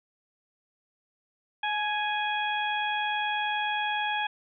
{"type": "harmonic tone with a mistuned harmonic", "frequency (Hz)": 830.6, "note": "G#5", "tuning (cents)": 0, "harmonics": [1, 2, 3, 4], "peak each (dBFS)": [-29, -32, -34, -35], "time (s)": [1.63, 4.27], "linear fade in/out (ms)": 5, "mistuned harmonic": 1, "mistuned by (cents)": 27, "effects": []}